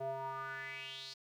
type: tone with band-pass filter sweep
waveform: square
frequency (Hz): 134.1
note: C3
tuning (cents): +43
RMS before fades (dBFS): -43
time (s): 0-1.14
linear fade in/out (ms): 10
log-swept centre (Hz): 580 to 4700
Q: 5.4
effects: 12-bit